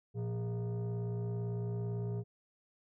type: tone with frequency modulation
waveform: sine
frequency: 116.54 Hz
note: A#2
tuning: in tune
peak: -31 dBFS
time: 0.14-2.24 s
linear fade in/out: 50 ms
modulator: 291 Hz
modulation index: 0.75
effects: tanh soft clip ceiling -33 dBFS